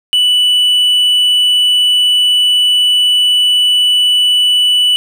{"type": "tone", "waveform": "triangle", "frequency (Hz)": 2968, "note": "F#7", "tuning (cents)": 5, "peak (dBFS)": -6, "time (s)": [0.13, 4.96], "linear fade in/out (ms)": 0, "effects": []}